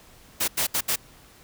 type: noise bursts at uneven times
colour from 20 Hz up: white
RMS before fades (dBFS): -24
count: 4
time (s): 0.4-0.48 / 0.57-0.67 / 0.74-0.81 / 0.88-0.96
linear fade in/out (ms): 10
effects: pink hiss -52 dBFS RMS until 1.43 s